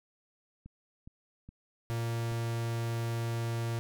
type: click train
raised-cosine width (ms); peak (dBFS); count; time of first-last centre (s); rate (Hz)
5; -35; 5; 0.66-2.32; 2.41
type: tone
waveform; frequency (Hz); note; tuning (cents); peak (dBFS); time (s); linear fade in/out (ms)
45% pulse; 116.1; A#2; -7; -31; 1.9-3.79; 0
effects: none